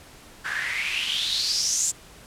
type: noise with band-pass filter sweep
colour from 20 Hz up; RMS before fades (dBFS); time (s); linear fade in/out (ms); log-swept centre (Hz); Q
white; -26; 0.44-1.92; 20; 1500 to 7500; 6.5
effects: pink hiss -48 dBFS RMS until 2.26 s + low-pass 12000 Hz 12 dB/octave